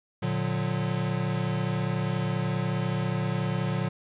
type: chord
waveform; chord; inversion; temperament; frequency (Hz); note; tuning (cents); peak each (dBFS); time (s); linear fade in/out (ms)
square; Bb augmented; none; equal with one note detuned; 116.54 / 146.83 / 181.29; Bb2 / D3 / F#3; 0 / 0 / -35; -31; 0.22-3.89; 10
effects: resampled to 8000 Hz + 10-bit